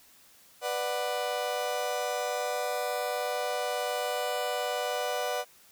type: chord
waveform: 35% pulse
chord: B minor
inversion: none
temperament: just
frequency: 493.9 / 592.7 / 740.8 Hz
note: B4 / D5 / F#5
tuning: 0 / +16 / +2 cents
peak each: -32 dBFS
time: 0.61-5.45 s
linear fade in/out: 50 ms
effects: white hiss -58 dBFS RMS until 5.71 s